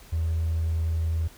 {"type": "tone with hard clipping", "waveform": "triangle", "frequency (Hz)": 81.4, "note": "E2", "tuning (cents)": -21, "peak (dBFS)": -23, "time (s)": [0.12, 1.28], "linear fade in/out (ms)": 10, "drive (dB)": 3, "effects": ["added 40 Hz sine -53 dBFS peak until 1.37 s", "pink hiss -51 dBFS RMS until 1.37 s"]}